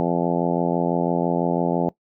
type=harmonic tone; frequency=86 Hz; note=F2; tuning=26 cents flat; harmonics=2 / 3 / 4 / 5 / 6 / 7 / 8 / 9 / 10; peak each=-24 / -26 / -27 / -28 / -29 / -29 / -30 / -31 / -31 dBFS; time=0-1.89 s; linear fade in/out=0 ms; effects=noise-tail reverb RT60 0.1 s tail -19 dB re dry